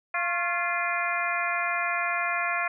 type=harmonic tone with a mistuned harmonic; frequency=346.3 Hz; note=F4; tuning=15 cents flat; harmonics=2 / 3 / 4 / 5 / 6 / 7; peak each=-32 / -32 / -32 / -32 / -32 / -32 dBFS; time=0.14-2.68 s; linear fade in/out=5 ms; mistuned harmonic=3; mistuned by=+70 cents; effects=none

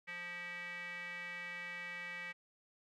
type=tone with band-pass filter; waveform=square; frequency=175.5 Hz; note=F3; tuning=9 cents sharp; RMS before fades=-45 dBFS; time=0.07-2.33 s; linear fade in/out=20 ms; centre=2100 Hz; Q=7.8; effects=none

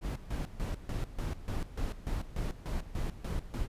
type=noise with tremolo; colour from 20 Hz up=brown; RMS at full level=-33 dBFS; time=0.01-3.68 s; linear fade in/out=50 ms; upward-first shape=square; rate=3.4 Hz; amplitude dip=80%; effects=resampled to 32000 Hz

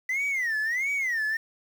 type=tone with vibrato; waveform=sine; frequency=1975.5 Hz; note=B6; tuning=in tune; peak=-22 dBFS; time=0.09-1.37 s; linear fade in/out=5 ms; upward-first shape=sine; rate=1.5 Hz; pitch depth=240 cents each way; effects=tanh soft clip ceiling -24 dBFS + 8-bit

